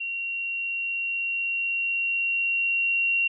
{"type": "tone with level ramp", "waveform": "sine", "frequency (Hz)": 2748, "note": "F7", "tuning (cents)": -29, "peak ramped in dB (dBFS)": [-28, -20], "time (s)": [0, 3.28], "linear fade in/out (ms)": 10, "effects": []}